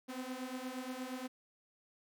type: beating tone pair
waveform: sawtooth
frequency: 251.4 / 259.9 Hz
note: B3 / C4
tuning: +31 / -11 cents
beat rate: 8.5 Hz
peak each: -40 / -39 dBFS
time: 0.08-1.28 s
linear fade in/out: 20 ms
effects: none

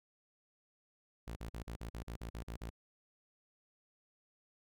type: tone bursts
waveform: sawtooth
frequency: 56.8 Hz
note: A#1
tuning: 44 cents flat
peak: -38 dBFS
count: 11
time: 1.27-2.702 s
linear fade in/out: 10 ms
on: 92 ms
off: 42 ms
effects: none

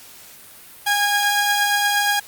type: tone pair together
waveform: sawtooth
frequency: 817 / 1642.5 Hz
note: G#5 / G#6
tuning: -29 / -20 cents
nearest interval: octave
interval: 1209 cents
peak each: -16 dBFS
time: 0.86-2.2 s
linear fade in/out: 10 ms
effects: white hiss -43 dBFS RMS until 2.27 s + Opus 48 kbps

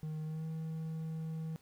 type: tone with pitch glide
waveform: triangle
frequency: 155.5 to 159.96 Hz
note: D#3 to D#3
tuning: -1 to +48 cents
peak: -35 dBFS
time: 0.03-1.56 s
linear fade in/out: 0 ms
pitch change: +49 cents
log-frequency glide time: 0.24-0.46 s
effects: pink hiss -67 dBFS RMS until 1.61 s

